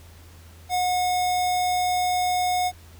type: tone with notch filter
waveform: square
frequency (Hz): 726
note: F#5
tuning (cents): -33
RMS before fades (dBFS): -23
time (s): 0.69-2.72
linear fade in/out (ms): 50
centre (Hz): 1600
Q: 1.3
effects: added 83 Hz sine -45 dBFS peak until 2.99 s + pink hiss -52 dBFS RMS until 2.99 s